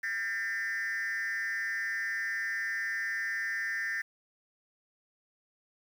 sine tone with frequency modulation, 1800 Hz, A6, 39 cents sharp, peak -28 dBFS, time 0.03-4.02 s, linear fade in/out 10 ms, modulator 204 Hz, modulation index 0.94, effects tanh soft clip ceiling -30 dBFS + 9-bit

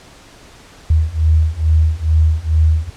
sine beating tone pair, 77.78 / 80.08 Hz, D#2 / E2, 0 / -50 cents, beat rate 2.3 Hz, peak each -14 / -13 dBFS, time 0.9-2.9 s, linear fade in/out 5 ms, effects pink hiss -42 dBFS RMS until 2.96 s + low-pass 8000 Hz 12 dB/octave

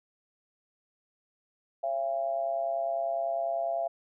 sine tone with amplitude modulation, 677 Hz, E5, 46 cents sharp, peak -24 dBFS, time 1.83-3.88 s, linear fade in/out 10 ms, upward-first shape sine, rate 130 Hz, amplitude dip 75%, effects none

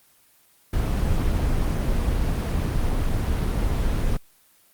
brown noise, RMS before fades -22 dBFS, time 0.73-4.17 s, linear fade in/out 5 ms, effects white hiss -58 dBFS RMS until 4.73 s + Opus 24 kbps

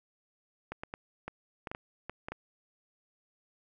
clicks, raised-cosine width 0.5 ms, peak -23 dBFS, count 10, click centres 0.72 / 0.835 / 0.939 / 1.28 / 1.672 / 1.715 / 1.749 / 2.096 / 2.285 / 2.32 s, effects none

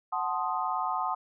sine chord, F# diminished seventh, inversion none, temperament equal with one note detuned, 740 / 877 / 1046.5 / 1244.5 Hz, F#5 / A5 / C6 / Eb6, 0 / -6 / 0 / 0 cents, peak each -33 dBFS, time 0.12-1.15 s, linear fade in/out 10 ms, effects none

